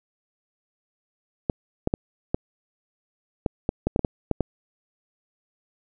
clicks, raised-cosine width 2 ms, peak -8 dBFS, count 12, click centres 1.498 / 1.874 / 1.939 / 2.345 / 3.462 / 3.691 / 3.87 / 3.961 / 3.993 / 4.048 / 4.313 / 4.407 s, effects none

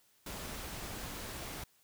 pink noise, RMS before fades -43 dBFS, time 0.26-1.64 s, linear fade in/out 5 ms, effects white hiss -69 dBFS RMS until 1.83 s

